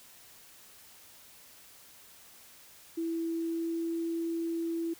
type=tone with pitch glide; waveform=sine; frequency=330.6 to 332.7 Hz; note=E4 to E4; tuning=+5 to +16 cents; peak=-30 dBFS; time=2.97-4.94 s; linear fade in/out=10 ms; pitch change=+11 cents; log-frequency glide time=3.38-3.92 s; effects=white hiss -55 dBFS RMS until 4.99 s